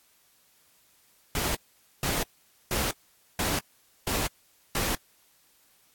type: noise bursts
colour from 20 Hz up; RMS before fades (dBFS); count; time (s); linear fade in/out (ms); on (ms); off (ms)
pink; -28; 6; 1.35-4.95; 2; 200; 480
effects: white hiss -63 dBFS RMS until 5.94 s + AAC 64 kbps